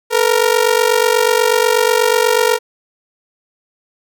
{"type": "ring-modulated tone", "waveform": "sawtooth", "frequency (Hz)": 466.2, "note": "A#4", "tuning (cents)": 0, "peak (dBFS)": -4, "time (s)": [0.1, 2.59], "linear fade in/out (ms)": 50, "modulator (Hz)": 24.1, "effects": []}